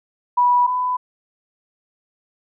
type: tone pair in turn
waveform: sine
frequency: 979 / 999 Hz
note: B5 / B5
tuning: -15 / +20 cents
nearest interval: unison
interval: 35 cents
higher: second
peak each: -12 / -18 dBFS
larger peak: first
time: 0.37-0.67 / 0.67-0.97 s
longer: neither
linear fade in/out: 10 ms
effects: none